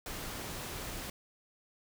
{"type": "noise", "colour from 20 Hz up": "pink", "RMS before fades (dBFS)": -41, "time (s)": [0.06, 1.1], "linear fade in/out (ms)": 2, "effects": []}